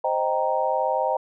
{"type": "chord", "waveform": "sine", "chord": "C minor seventh", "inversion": "none", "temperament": "equal", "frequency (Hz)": [523.3, 622.3, 784, 932.3], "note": ["C5", "Eb5", "G5", "Bb5"], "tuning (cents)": [0, 0, 0, 0], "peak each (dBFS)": -26, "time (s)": [0.04, 1.17], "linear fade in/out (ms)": 5, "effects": []}